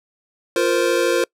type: chord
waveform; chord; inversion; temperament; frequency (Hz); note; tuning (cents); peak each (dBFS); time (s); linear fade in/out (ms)
square; F suspended fourth; none; equal with one note detuned; 349.2 / 466.2 / 519.3; F4 / Bb4 / C5; 0 / 0 / -13; -21 / -21 / -21; 0.56-1.24; 2
effects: noise-tail reverb RT60 0.1 s tail -26 dB re dry + low-pass 12000 Hz 12 dB/octave